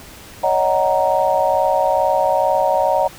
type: chord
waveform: sine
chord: D# minor seventh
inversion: third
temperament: just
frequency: 560 / 622.3 / 746.7 / 933.4 Hz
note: C#5 / D#5 / F#5 / A#5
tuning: +18 / 0 / +16 / +2 cents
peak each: -19 dBFS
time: 0.43-3.08 s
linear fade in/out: 10 ms
effects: pink hiss -39 dBFS RMS until 3.18 s